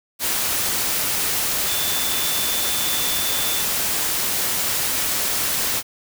sine tone in noise, 3520 Hz, A7, in tune, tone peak -28 dBFS, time 1.65-3.65 s, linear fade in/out 50 ms, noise white, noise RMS -22 dBFS, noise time 0.19-5.83 s, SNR -9 dB, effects none

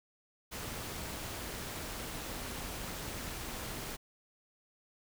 pink noise with amplitude modulation, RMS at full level -39 dBFS, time 0.51-3.97 s, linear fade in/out 20 ms, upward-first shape sine, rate 279 Hz, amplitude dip 50%, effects none

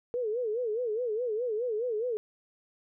sine tone with vibrato, 460 Hz, A#4, 23 cents flat, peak -28 dBFS, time 0.14-2.17 s, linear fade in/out 0 ms, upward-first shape sine, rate 4.8 Hz, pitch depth 160 cents each way, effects none

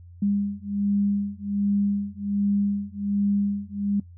sine beating tone pair, 201.3 / 202.6 Hz, G3 / G#3, +46 / -43 cents, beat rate 1.3 Hz, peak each -25 dBFS, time 0.22-4 s, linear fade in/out 5 ms, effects noise-tail reverb RT60 0.1 s tail -18 dB re dry + added 87 Hz sine -43 dBFS peak until 4.17 s

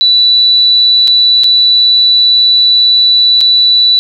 sine tone with dropouts, 3959 Hz, B7, 3 cents sharp, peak -4 dBFS, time 0.01-3.99 s, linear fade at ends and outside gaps 0 ms, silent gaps 1.074-1.079 / 1.435-1.442 / 3.407-3.412 s, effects none

